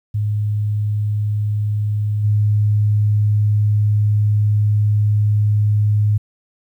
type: tone with level steps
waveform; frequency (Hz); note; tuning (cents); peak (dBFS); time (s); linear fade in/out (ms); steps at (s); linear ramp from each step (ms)
sine; 104.9; G#2; +18; -16 / -12; 0.14-6.18; 10; 2.23; 20
effects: 9-bit